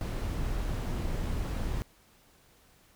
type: noise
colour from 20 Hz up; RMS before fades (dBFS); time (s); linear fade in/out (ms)
brown; -32; 0.01-1.82; 0
effects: pink hiss -62 dBFS RMS until 2.95 s